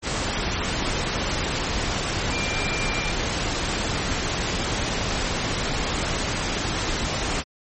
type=tone in noise; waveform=sine; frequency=2375 Hz; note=D7; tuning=19 cents sharp; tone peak=-29 dBFS; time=2.29-3.14 s; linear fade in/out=50 ms; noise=pink; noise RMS=-25 dBFS; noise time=0.02-7.44 s; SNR=-7 dB; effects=MP3 32 kbps